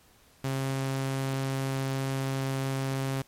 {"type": "tone", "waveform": "sawtooth", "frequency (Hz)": 134.5, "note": "C3", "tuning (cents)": 48, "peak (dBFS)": -24, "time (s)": [0.44, 3.22], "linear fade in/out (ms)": 5, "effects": ["pink hiss -60 dBFS RMS until 3.27 s", "MP3 64 kbps"]}